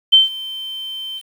sine tone with ADSR envelope, 3100 Hz, G7, 20 cents flat, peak -4 dBFS, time 0.12-1.22 s, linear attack 16 ms, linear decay 150 ms, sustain -21 dB, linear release 50 ms, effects 7-bit

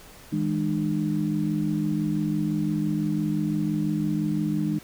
sine tone cluster, 160.7 / 206.6 / 302.5 Hz, E3 / G#3 / D#4, -44 / -9 / -49 cents, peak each -27 dBFS, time 0.32-4.79 s, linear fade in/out 10 ms, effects pink hiss -48 dBFS RMS until 4.83 s

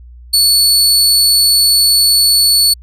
sawtooth tone with amplitude modulation, 4435 Hz, C#8, in tune, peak -3 dBFS, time 0.33-2.74 s, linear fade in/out 10 ms, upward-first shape sine, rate 231 Hz, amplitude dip 30%, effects added 60 Hz sine -33 dBFS peak until 2.82 s + resampled to 32000 Hz

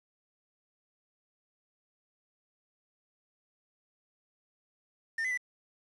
triangle tone with pitch steps, 1813 / 2027 / 1978 Hz, A#6 / B6 / B6, -49 / +45 / +2 cents, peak -28 dBFS, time 5.18-5.375 s, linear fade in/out 5 ms, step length 65 ms, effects resampled to 24000 Hz + 9-bit

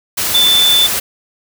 sine tone in noise, 3520 Hz, A7, in tune, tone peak -8 dBFS, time 0.34-0.87 s, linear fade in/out 10 ms, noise white, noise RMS -17 dBFS, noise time 0.17-1 s, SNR +6 dB, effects none

